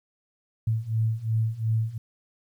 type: beating tone pair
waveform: sine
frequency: 110 / 112.8 Hz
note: A2 / A2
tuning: 0 / +44 cents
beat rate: 2.8 Hz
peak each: -27 / -25 dBFS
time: 0.67-1.98 s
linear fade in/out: 5 ms
effects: 10-bit